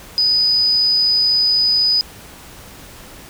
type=tone; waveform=sine; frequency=4978 Hz; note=D#8; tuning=in tune; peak=-12 dBFS; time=0.18-2.01 s; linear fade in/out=0 ms; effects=pink hiss -39 dBFS RMS until 3.29 s